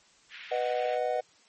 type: band-pass noise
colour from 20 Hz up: pink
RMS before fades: -46 dBFS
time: 0.29-0.99 s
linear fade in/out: 50 ms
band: 1700 to 3300 Hz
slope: 24 dB/octave
type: chord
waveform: triangle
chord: B major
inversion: none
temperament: just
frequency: 493.9 / 617.4 / 740.8 Hz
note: B4 / D#5 / F#5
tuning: 0 / -14 / +2 cents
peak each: -29 dBFS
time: 0.51-1.21 s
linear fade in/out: 10 ms
effects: white hiss -61 dBFS RMS until 1.48 s + MP3 32 kbps